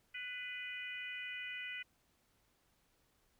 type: harmonic tone with a mistuned harmonic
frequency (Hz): 493.9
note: B4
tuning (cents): 0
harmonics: 3 / 4 / 5 / 6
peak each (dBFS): -50 / -45 / -46 / -50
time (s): 0.14-1.83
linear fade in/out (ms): 10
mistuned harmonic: 4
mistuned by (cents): +23
effects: pink hiss -75 dBFS RMS until 3.39 s